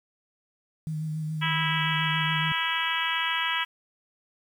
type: tone with vibrato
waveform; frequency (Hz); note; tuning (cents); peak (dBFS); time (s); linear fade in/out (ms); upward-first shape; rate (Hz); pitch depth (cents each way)
sine; 155.7; D#3; +2; -28; 0.87-2.52; 0; sine; 7.1; 26
type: harmonic tone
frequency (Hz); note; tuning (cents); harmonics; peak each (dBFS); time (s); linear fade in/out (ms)
327.3; E4; -12; 3 / 4 / 5 / 6 / 7 / 8 / 9 / 10; -32 / -34 / -32 / -32 / -34 / -35 / -33 / -33; 1.41-3.65; 20
effects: 9-bit